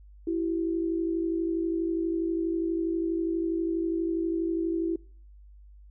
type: tone pair together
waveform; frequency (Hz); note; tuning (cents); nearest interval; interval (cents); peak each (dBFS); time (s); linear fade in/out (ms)
sine; 331.3 / 383.6; E4 / G4; +9 / -37; minor third; 254; -26 / -33; 0.27-4.96; 5
effects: noise-tail reverb RT60 0.5 s tail -25 dB re dry + added 50 Hz sine -48 dBFS peak until 5.9 s